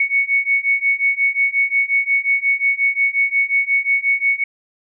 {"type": "beating tone pair", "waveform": "sine", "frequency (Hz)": [2217, 2222.6], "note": ["C#7", "C#7"], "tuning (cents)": [0, 4], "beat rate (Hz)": 5.6, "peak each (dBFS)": [-18, -17], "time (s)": [0, 4.44], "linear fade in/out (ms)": 5, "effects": []}